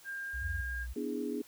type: tone with pitch glide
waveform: sine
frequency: 1602 to 1618.7 Hz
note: G6 to G#6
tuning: +37 to -45 cents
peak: -37 dBFS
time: 0.04-0.87 s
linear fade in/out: 50 ms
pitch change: +18 cents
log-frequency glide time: 0.21-0.45 s
type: tone with vibrato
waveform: sine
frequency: 61.6 Hz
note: B1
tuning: 4 cents flat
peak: -37 dBFS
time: 0.33-0.94 s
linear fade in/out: 20 ms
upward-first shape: square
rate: 3.6 Hz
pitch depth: 24 cents each way
type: tone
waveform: sine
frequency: 82.41 Hz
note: E2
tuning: in tune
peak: -36 dBFS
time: 0.41-0.62 s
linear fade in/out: 20 ms
type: chord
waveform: sine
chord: E dominant seventh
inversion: second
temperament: equal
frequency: 246.9 / 293.7 / 329.6 / 415.3 Hz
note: B3 / D4 / E4 / G#4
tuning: 0 / 0 / 0 / 0 cents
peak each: -38 / -38 / -42 / -38 dBFS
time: 0.96-1.42 s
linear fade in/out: 5 ms
effects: white hiss -58 dBFS RMS until 1.47 s